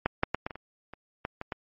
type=clicks; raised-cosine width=0.5 ms; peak=-9 / -8 / -11 / -16 / -23 / -26 / -27 / -16 / -20 / -18 dBFS; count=10; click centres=0.06 / 0.234 / 0.346 / 0.465 / 0.508 / 0.556 / 0.936 / 1.251 / 1.414 / 1.522 s; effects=MP3 32 kbps